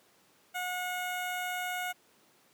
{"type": "tone with notch filter", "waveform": "15% pulse", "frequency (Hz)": 725, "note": "F#5", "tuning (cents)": -35, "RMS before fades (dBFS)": -35, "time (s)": [0.54, 1.93], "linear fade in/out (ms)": 20, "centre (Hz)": 4900, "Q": 1.3, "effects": ["pink hiss -64 dBFS RMS until 2.53 s", "high-pass 200 Hz 12 dB/octave"]}